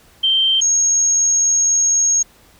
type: tone pair in turn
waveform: sine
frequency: 3136 / 6546 Hz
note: G7 / G#8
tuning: 0 / -26 cents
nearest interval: octave + minor second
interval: 1274 cents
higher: second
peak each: -12 / -12 dBFS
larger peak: neither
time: 0.23-0.61 / 0.61-2.23 s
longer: second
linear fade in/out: 10 ms
effects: pink hiss -50 dBFS RMS until 2.59 s